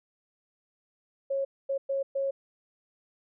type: tone bursts at uneven times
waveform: sine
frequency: 547 Hz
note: C#5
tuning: 23 cents flat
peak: -26 dBFS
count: 4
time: 1.3-1.45 / 1.69-1.78 / 1.89-2.03 / 2.15-2.31 s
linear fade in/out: 10 ms
effects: none